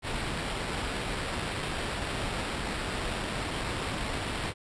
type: noise with sample-and-hold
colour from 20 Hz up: pink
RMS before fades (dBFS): -33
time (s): 0.02-4.54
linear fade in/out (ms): 50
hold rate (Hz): 6300
effects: resampled to 22050 Hz